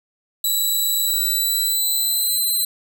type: tone with pitch glide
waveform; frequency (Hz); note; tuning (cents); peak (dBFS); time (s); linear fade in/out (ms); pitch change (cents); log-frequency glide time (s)
5% pulse; 3934 to 4054; B7 to B7; -7 to +45; -11; 0.44-2.65; 5; +52; 1.05-2.38
effects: none